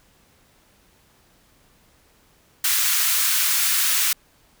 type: high-pass noise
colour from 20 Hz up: white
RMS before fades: -20 dBFS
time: 2.64-4.13 s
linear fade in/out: 5 ms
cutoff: 1200 Hz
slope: 24 dB/octave
effects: pink hiss -58 dBFS RMS until 4.6 s